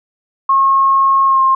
sine tone with pitch glide, 1084 to 1063.5 Hz, C#6 to C6, -39 to +28 cents, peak -8 dBFS, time 0.49-1.55 s, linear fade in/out 5 ms, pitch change -33 cents, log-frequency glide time 1.26-1.41 s, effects none

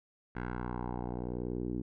10% pulse tone with low-pass filter sweep, 60.9 Hz, B1, 24 cents flat, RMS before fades -37 dBFS, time 0.35-1.82 s, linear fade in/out 10 ms, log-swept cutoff 1700 to 300 Hz, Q 2.4, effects none

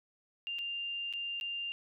sine tone with dropouts, 2794 Hz, F7, in tune, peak -35 dBFS, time 0.47-1.72 s, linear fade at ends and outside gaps 0 ms, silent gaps 0.586-0.59 / 1.127-1.136 / 1.4-1.411 s, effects none

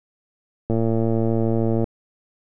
click train, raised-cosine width 2 ms, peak -9 dBFS, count 130, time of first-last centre 0.7-1.842 s, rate 113 Hz, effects none

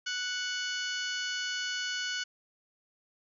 harmonic tone with a mistuned harmonic, 740 Hz, F#5, in tune, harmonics 2 / 3 / 4 / 5 / 6 / 7 / 8 / 9, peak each -35 / -44 / -37 / -48 / -40 / -45 / -44 / -46 dBFS, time 0.06-2.24 s, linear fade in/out 10 ms, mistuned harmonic 5, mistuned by -97 cents, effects none

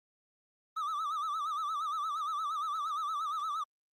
triangle tone with vibrato, 1230 Hz, D#6, 20 cents flat, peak -30 dBFS, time 0.76-3.64 s, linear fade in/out 10 ms, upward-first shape sine, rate 8.6 Hz, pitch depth 120 cents each way, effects Opus 24 kbps

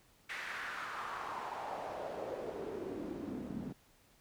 pink noise with band-pass filter sweep, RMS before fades -42 dBFS, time 0.29-3.73 s, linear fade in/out 10 ms, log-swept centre 2000 to 210 Hz, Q 2.9, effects pink hiss -67 dBFS RMS until 4.2 s

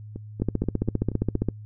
two click trains, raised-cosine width 3 ms, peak -21 / -10 dBFS, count 6 / 17, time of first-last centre 0.16-1.356 / 0.42-1.487 s, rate 4.18 / 15 Hz, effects noise-tail reverb RT60 0.1 s tail -25 dB re dry + added 106 Hz sine -38 dBFS peak until 1.65 s

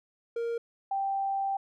triangle / sine tone pair in turn, 466.2 / 784.1 Hz, A#4 / G5, 0 / 0 cents, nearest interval major sixth, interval 900 cents, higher second, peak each -27 dBFS, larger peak neither, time 0.36-0.58 / 0.91-1.57 s, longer second, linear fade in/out 5 ms, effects none

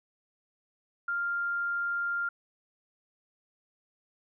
sine tone, 1396.9 Hz, F6, in tune, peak -28 dBFS, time 1.08-2.29 s, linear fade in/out 5 ms, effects none

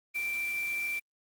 sine tone in noise, 2349 Hz, D7, in tune, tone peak -30 dBFS, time 0.14-1 s, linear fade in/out 20 ms, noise white, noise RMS -45 dBFS, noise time 0.14-1 s, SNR +12 dB, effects Opus 24 kbps

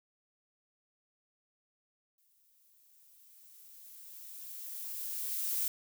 violet noise with exponential growth, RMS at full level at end -32 dBFS, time 2.18-5.68 s, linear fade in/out 2 ms, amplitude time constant 760 ms, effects none

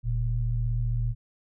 sine tone pair together, 41.2 / 116.54 Hz, E1 / A#2, 0 / 0 cents, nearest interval octave + tritone, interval 1800 cents, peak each -27 / -26 dBFS, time 0.03-1.15 s, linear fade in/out 50 ms, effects none

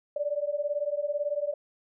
sine beating tone pair, 575 / 593 Hz, D5 / D5, -37 / +17 cents, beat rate 18 Hz, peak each -30 dBFS, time 0.16-1.54 s, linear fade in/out 5 ms, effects none

